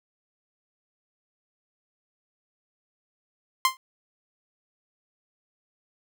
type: tone with exponential decay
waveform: sawtooth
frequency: 1046.5 Hz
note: C6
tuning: in tune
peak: -11 dBFS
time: 3.65-3.77 s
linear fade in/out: 1 ms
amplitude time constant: 26 ms
effects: none